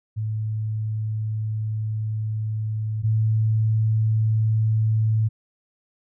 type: tone pair in turn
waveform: sine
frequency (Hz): 108.7 / 109.84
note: A2 / A2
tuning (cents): -21 / -3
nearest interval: unison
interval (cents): 18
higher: second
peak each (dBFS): -23 / -17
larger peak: second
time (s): 0.16-3.03 / 3.03-5.29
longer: first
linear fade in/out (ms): 20
effects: none